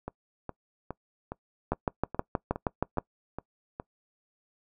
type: two click trains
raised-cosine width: 1 ms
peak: -12 / -21 dBFS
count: 9 / 10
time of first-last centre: 1.72-2.984 / 0.08-3.799 s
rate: 6.33 / 2.42 Hz
effects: noise-tail reverb RT60 0.1 s tail -23 dB re dry